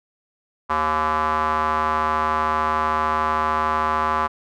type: tone with band-pass filter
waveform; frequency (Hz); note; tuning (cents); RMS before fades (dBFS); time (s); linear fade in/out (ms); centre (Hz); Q
square; 77.78; D#2; 0; -21; 0.69-4.28; 20; 1100; 4.7
effects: none